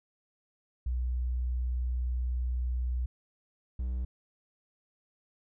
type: tone pair in turn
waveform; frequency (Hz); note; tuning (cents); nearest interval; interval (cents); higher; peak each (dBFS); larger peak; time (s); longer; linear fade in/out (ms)
sine / triangle; 61.74 / 62.24; B1 / B1; 0 / +14; unison; 14; second; -28; neither; 0.86-3.06 / 3.79-4.05; first; 5
effects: none